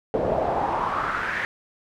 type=noise with band-pass filter sweep; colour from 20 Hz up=brown; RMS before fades=-25 dBFS; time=0.14-1.45 s; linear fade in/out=0 ms; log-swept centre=510 to 1900 Hz; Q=4.2; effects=none